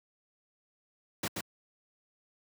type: noise with echo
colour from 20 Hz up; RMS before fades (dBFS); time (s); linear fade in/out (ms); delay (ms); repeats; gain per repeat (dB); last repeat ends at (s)
pink; -33; 1.23-1.28; 5; 130; 1; -3; 1.41
effects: high-pass 100 Hz 12 dB/octave